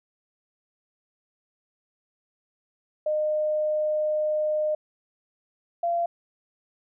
sine tone pair in turn, 611 / 685.8 Hz, D#5 / F5, -32 / -32 cents, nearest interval major second, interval 200 cents, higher second, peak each -22 dBFS, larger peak neither, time 3.06-4.75 / 5.83-6.06 s, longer first, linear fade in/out 5 ms, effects none

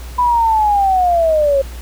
sine linear sweep, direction down, 995 to 537 Hz, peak -10 dBFS, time 0.18-1.62 s, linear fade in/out 10 ms, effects added 60 Hz sine -27 dBFS peak until 1.81 s + pink hiss -38 dBFS RMS until 1.81 s

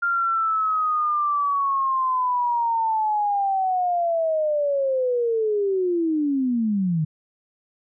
sine linear sweep, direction down, 1400 to 150 Hz, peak -19 dBFS, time 0.02-7.05 s, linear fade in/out 10 ms, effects none

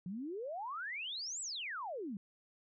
sine exponential two-way sweep, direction up then down, 170.5 to 8050 to 182.7 Hz, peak -39 dBFS, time 0.06-2.17 s, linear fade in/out 2 ms, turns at 1.41 s, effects none

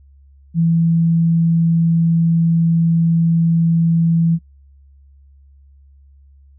sine tone, 166 Hz, E3, 12 cents sharp, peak -11 dBFS, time 0.54-4.39 s, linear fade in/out 50 ms, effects noise-tail reverb RT60 0.1 s tail -25 dB re dry + added 69 Hz sine -44 dBFS peak until 6.58 s

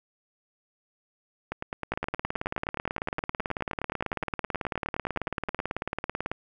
two click trains, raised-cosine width 0.5 ms, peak -16 / -14 dBFS, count 40 / 81, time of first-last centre 1.52-5.591 / 1.92-6.316 s, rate 9.58 / 18.2 Hz, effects none

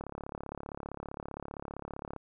click train, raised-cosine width 1 ms, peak -25 dBFS, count 77, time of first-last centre 0.01-2.163 s, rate 35.3 Hz, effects none

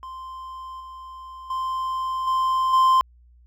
triangle tone with level steps, 1043 Hz, C6, 6 cents flat, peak -32 / -35 / -22 / -17 / -12 dBFS, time 0.03-3.01 s, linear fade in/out 0 ms, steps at 0.8 / 1.5 / 2.27 / 2.73 s, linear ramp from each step 5 ms, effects added 60 Hz sine -50 dBFS peak until 3.46 s

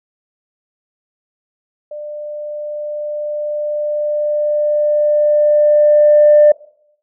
sine tone with level ramp, 596 Hz, D5, 25 cents sharp, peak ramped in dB -25 to -3 dBFS, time 1.91-6.52 s, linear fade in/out 5 ms, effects noise-tail reverb RT60 0.7 s tail -21 dB re dry + tanh soft clip ceiling 0 dBFS

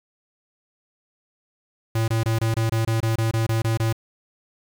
square tone bursts, 112.7 Hz, A2, 42 cents sharp, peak -20 dBFS, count 13, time 1.95-3.928 s, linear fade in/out 5 ms, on 130 ms, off 24 ms, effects 8-bit

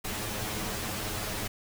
pink noise with comb filter, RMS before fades -34 dBFS, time 0.04-1.48 s, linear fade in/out 10 ms, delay 9.4 ms, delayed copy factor +0.9, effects none

